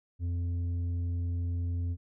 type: tone with tanh clipping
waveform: triangle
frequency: 86.9 Hz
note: F2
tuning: 8 cents flat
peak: -30 dBFS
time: 0.19-1.97 s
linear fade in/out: 50 ms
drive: 10 dB
effects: none